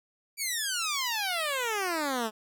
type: exponential sweep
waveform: 10% pulse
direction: down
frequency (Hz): 2343 to 210.3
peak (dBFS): -20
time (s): 0.37-2.31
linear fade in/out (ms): 50
effects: none